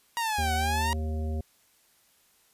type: exponential two-way sweep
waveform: sawtooth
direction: down then up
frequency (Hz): 952 to 740 to 952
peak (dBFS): -23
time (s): 0.17-0.93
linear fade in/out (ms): 0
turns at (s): 0.54
type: harmonic tone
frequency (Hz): 78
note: D#2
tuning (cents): +5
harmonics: 1 / 3 / 5 / 7 / 9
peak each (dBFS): -28 / -38 / -42 / -45 / -47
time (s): 0.38-1.41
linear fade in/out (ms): 5
effects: white hiss -64 dBFS RMS until 2.53 s + resampled to 32000 Hz